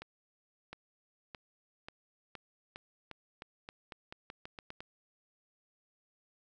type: accelerating click train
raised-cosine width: 0.3 ms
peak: -28 dBFS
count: 16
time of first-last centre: 0.02-4.805 s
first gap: 710 ms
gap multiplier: 0.87
effects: none